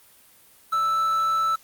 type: tone with quantisation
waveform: triangle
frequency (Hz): 1318.5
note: E6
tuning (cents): 0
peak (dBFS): -18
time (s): 0.72-1.56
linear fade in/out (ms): 10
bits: 7
effects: white hiss -54 dBFS RMS until 1.63 s + Opus 32 kbps